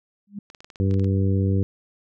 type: tone with exponential growth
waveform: sine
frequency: 202.8 Hz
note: G#3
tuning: 41 cents flat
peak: -26 dBFS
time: 0.27-0.39 s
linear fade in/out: 5 ms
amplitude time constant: 26 ms
type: clicks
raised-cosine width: 0.2 ms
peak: -26 dBFS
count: 10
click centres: 0.501 / 0.548 / 0.605 / 0.645 / 0.702 / 0.758 / 0.911 / 0.941 / 0.996 / 1.044 s
type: harmonic tone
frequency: 96.9 Hz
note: G2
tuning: 20 cents flat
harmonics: 1 / 2 / 3 / 4 / 5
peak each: -19 / -25 / -29 / -31 / -33 dBFS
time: 0.8-1.63 s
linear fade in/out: 0 ms
effects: none